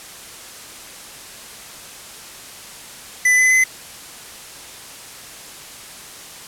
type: tone with pitch steps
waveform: square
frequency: 2000 / 2019 / 2037 Hz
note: B6 / B6 / C7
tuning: +21 / +38 / -47 cents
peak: -12 dBFS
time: 3.25-3.64 s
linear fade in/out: 5 ms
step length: 130 ms
effects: white hiss -37 dBFS RMS until 6.47 s + low-pass 11000 Hz 12 dB/octave